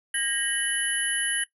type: tone cluster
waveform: sine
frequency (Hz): 1629 / 1872 / 2979 / 10560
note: G#6 / A#6 / F#7 / E9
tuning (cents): -34 / +7 / +11 / +2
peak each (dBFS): -32 / -31 / -31 / -27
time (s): 0.14-1.44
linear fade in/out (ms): 5
effects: noise-tail reverb RT60 0.1 s tail -17 dB re dry